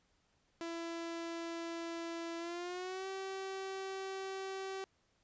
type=tone with pitch glide; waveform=sawtooth; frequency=334.7 to 384.5 Hz; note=E4 to G4; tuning=+26 to -33 cents; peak=-36 dBFS; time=0.61-4.84 s; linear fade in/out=0 ms; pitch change=+241 cents; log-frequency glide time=2.38-3.07 s; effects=pink hiss -75 dBFS RMS until 5.23 s + resampled to 16000 Hz